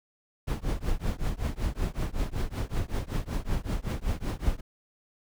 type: noise with tremolo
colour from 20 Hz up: brown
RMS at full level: -25 dBFS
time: 0.47-4.61 s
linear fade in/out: 10 ms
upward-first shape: triangle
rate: 5.3 Hz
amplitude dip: 100%
effects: none